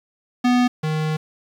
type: tone pair in turn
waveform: square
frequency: 246.9 / 155.54 Hz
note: B3 / D#3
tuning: 0 / 0 cents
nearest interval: minor sixth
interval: 800 cents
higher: first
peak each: -15 / -20 dBFS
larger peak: first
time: 0.44-0.68 / 0.83-1.17 s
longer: second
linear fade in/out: 10 ms
effects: low-pass 5000 Hz 12 dB/octave + 7-bit